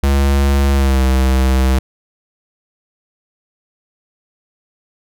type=tone with pitch glide; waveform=square; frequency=69.3 to 65.41 Hz; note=C#2 to C2; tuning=0 to 0 cents; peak=-11 dBFS; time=0.03-1.79 s; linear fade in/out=5 ms; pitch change=-100 cents; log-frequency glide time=0.72-1.03 s; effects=none